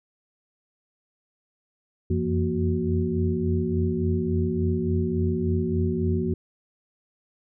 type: tone cluster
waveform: sine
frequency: 87.6 / 91.1 / 169 / 233.6 / 370.1 Hz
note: F2 / F#2 / E3 / A#3 / F#4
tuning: +6 / -26 / +43 / +4 / 0 cents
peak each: -28 dBFS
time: 2.1-6.34 s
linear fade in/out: 5 ms
effects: none